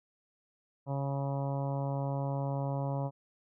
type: harmonic tone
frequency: 138.59 Hz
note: C#3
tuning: in tune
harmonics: 1 / 2 / 3 / 4 / 5 / 6 / 7 / 8 / 9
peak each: -32 / -41 / -47 / -39 / -43 / -45 / -44 / -55 / -57 dBFS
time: 0.86-3.11 s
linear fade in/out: 50 ms
effects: none